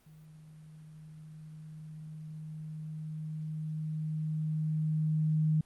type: tone with level ramp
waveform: sine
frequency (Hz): 155.56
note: D#3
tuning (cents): 0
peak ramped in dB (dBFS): -52 to -24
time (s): 0.06-5.61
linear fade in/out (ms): 5
effects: pink hiss -67 dBFS RMS until 5.65 s + Opus 32 kbps